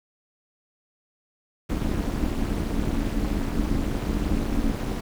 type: noise with amplitude modulation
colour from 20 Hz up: brown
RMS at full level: -21 dBFS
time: 1.69-5.01 s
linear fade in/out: 10 ms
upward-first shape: sine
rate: 250 Hz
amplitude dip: 100%
effects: none